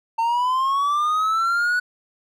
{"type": "linear sweep", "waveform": "triangle", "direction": "up", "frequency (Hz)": [901, 1481], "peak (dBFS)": -16, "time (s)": [0.18, 1.8], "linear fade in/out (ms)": 10, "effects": []}